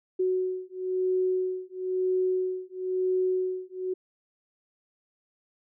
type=beating tone pair; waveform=sine; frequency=370 / 371 Hz; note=F#4 / F#4; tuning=0 / +5 cents; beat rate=1 Hz; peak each=-28 dBFS; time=0.19-3.94 s; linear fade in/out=10 ms; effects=none

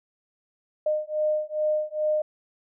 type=beating tone pair; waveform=sine; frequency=610 / 612.4 Hz; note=D#5 / D#5; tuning=-34 / -28 cents; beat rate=2.4 Hz; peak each=-26 dBFS; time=0.86-2.22 s; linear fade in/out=5 ms; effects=none

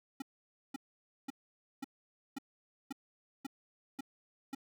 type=tone bursts; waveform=square; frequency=271.9 Hz; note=C#4; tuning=33 cents flat; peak=-38 dBFS; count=9; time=0.2-4.549 s; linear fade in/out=5 ms; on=21 ms; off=520 ms; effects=none

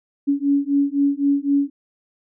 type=beating tone pair; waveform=sine; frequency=280 / 283.9 Hz; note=C#4 / C#4; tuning=+18 / +41 cents; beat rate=3.9 Hz; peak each=-19 dBFS; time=0.27-1.7 s; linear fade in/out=20 ms; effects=none

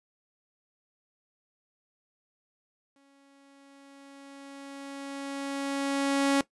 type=tone with exponential growth; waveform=sawtooth; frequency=277.2 Hz; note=C#4; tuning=in tune; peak=-17 dBFS; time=2.96-6.41 s; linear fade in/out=2 ms; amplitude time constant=750 ms; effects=noise-tail reverb RT60 0.1 s tail -17 dB re dry + resampled to 24000 Hz

